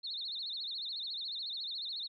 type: tone with vibrato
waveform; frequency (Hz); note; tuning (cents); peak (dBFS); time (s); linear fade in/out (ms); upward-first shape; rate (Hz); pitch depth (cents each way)
sine; 3951; B7; 0; -37; 0.03-2.08; 20; sine; 14; 180
effects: none